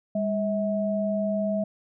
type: tone pair together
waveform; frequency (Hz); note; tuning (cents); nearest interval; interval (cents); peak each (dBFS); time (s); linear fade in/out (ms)
sine; 202.3 / 644; G#3 / E5; -45 / -41; octave + minor sixth; 2004; -26; 0.15-1.64; 5
effects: none